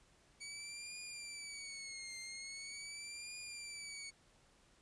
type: tone with vibrato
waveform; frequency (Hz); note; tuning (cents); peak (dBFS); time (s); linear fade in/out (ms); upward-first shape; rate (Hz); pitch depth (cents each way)
15% pulse; 2261; C#7; +34; -39; 0.4-4.11; 20; triangle; 0.42; 130
effects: pink hiss -69 dBFS RMS until 4.81 s + resampled to 22050 Hz